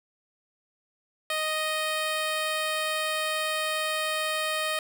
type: tone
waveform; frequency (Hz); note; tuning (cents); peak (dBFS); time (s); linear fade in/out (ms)
10% pulse; 622.3; D#5; 0; -18; 1.3-4.79; 2
effects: none